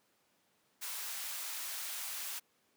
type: high-pass noise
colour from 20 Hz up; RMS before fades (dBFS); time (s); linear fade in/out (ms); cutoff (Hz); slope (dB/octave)
white; -41; 0.81-2.4; 20; 850; 12
effects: pink hiss -73 dBFS RMS until 2.76 s + high-pass 200 Hz 12 dB/octave